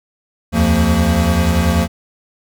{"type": "tone cluster", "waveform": "square", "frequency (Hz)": [75.8, 86.1, 174.3, 226.9], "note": ["D#2", "F2", "F3", "A#3"], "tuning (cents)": [-45, -24, -3, -47], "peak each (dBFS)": -18, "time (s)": [0.52, 1.88], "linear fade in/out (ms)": 50, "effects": []}